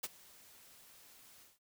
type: noise with ADSR envelope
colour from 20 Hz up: white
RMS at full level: -37 dBFS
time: 0.03-1.59 s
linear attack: 10 ms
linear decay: 34 ms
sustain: -23 dB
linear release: 170 ms
effects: none